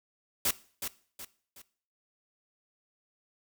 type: noise with echo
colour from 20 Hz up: white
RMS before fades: -27 dBFS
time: 0.45-0.51 s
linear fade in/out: 5 ms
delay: 370 ms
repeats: 3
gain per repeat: -8 dB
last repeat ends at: 1.62 s
effects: noise-tail reverb RT60 0.5 s tail -19 dB re dry